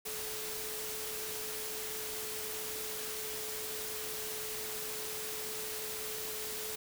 sine tone in noise, 432.3 Hz, A4, 31 cents flat, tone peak -45 dBFS, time 0.05-6.76 s, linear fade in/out 10 ms, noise white, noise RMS -40 dBFS, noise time 0.05-6.76 s, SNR -8 dB, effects none

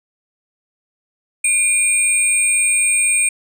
sine tone pair together, 2400 / 8518 Hz, D7 / C9, +37 / +30 cents, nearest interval octave + minor seventh, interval 2193 cents, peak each -16 / -13 dBFS, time 1.44-3.29 s, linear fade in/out 5 ms, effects tanh soft clip ceiling -8 dBFS

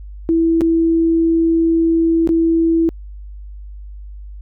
sine tone with dropouts, 329.6 Hz, E4, in tune, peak -11 dBFS, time 0.29-2.89 s, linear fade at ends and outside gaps 0 ms, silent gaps 0.609-0.616 / 2.274-2.291 s, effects added 50 Hz sine -30 dBFS peak until 4.41 s

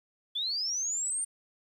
sine linear sweep, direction up, 3376 to 8980 Hz, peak -29 dBFS, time 0.35-1.25 s, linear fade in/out 10 ms, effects 10-bit

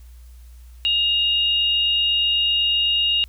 sine tone pair together, 2831 / 3779 Hz, F7 / A#7, +23 / +23 cents, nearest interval perfect fourth, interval 500 cents, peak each -17 / -25 dBFS, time 0.85-3.24 s, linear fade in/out 0 ms, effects added 60 Hz sine -40 dBFS peak until 3.28 s + white hiss -58 dBFS RMS until 3.28 s

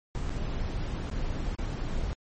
brown noise with dropouts, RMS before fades -31 dBFS, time 0.15-2.13 s, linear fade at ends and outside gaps 0 ms, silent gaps 0.294-0.303 / 1.099-1.113 / 1.551-1.587 s, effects MP3 32 kbps

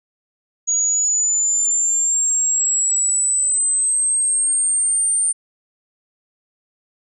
sine linear sweep, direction up, 6710 to 8950 Hz, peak -15 dBFS, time 0.67-5.33 s, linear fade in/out 20 ms, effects none

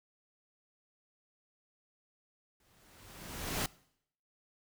pink noise with exponential growth, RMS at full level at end -32 dBFS, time 2.6-3.66 s, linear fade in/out 2 ms, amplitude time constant 230 ms, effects noise-tail reverb RT60 0.7 s tail -22 dB re dry

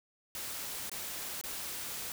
white noise with dropouts, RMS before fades -40 dBFS, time 0.35-2.12 s, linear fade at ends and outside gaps 1 ms, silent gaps 0.896-0.916 / 1.413-1.438 s, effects none

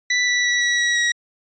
sawtooth tone with pitch steps, 1975.5 / 1961.9 / 1948.3 / 1934.8 / 1921.5 / 1908.2 Hz, B6 / B6 / B6 / B6 / B6 / A#6, 0 / -12 / -24 / -36 / -48 / +40 cents, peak -13 dBFS, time 0.1-1.12 s, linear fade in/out 5 ms, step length 170 ms, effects resampled to 16000 Hz

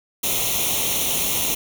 white noise with comb filter, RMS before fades -22 dBFS, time 0.23-1.55 s, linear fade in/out 10 ms, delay 0.31 ms, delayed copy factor +0.8, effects none

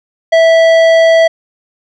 sine tone with tanh clipping, 656 Hz, E5, 9 cents flat, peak -6 dBFS, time 0.32-1.28 s, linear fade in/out 10 ms, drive 13 dB, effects none

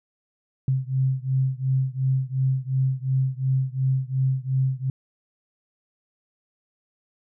sine beating tone pair, 130.81 / 133.61 Hz, C3 / C3, 0 / +37 cents, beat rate 2.8 Hz, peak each -23 / -24 dBFS, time 0.68-4.9 s, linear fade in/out 2 ms, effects none

